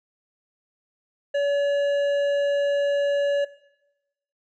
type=tone with hard clipping; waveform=sine; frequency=569 Hz; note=C#5; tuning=45 cents sharp; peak=-22 dBFS; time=1.34-3.45 s; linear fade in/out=10 ms; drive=9 dB; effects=noise-tail reverb RT60 0.9 s tail -18 dB re dry + resampled to 16000 Hz